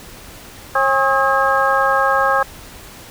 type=harmonic tone with a mistuned harmonic; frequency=270.5 Hz; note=C#4; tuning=42 cents flat; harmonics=2 / 3 / 4 / 5 / 6; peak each=-19 / -19 / -19 / -19 / -19 dBFS; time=0.75-2.43 s; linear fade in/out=5 ms; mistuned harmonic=5; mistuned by=-100 cents; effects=pink hiss -38 dBFS RMS until 3.1 s